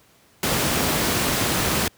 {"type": "noise with amplitude modulation", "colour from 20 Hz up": "pink", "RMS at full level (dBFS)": -19, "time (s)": [0.43, 1.88], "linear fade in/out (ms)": 2, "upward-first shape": "sine", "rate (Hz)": 285, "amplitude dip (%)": 45, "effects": ["pink hiss -56 dBFS RMS until 1.97 s", "high-pass 80 Hz 12 dB/octave"]}